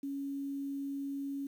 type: tone with quantisation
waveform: sine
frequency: 278.1 Hz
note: C#4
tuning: 6 cents sharp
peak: -35 dBFS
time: 0.03-1.47 s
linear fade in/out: 5 ms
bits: 10
effects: none